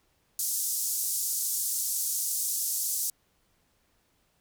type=band-pass noise; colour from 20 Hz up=white; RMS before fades=-30 dBFS; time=0.39-3.1 s; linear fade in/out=2 ms; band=5700 to 14000 Hz; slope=24 dB/octave; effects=pink hiss -70 dBFS RMS until 4.4 s